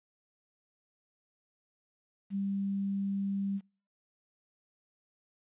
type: tone with quantisation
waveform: sine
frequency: 197.4 Hz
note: G3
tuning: 12 cents sharp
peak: -30 dBFS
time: 2.3-3.61 s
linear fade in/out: 50 ms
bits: 10
effects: noise-tail reverb RT60 0.4 s tail -25 dB re dry + resampled to 8000 Hz